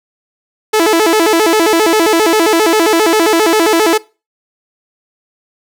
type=tone with vibrato; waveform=sawtooth; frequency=378.8 Hz; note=F#4; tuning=41 cents sharp; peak=-4 dBFS; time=0.73-3.98 s; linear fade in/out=10 ms; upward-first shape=square; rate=7.5 Hz; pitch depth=230 cents each way; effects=noise-tail reverb RT60 0.3 s tail -21 dB re dry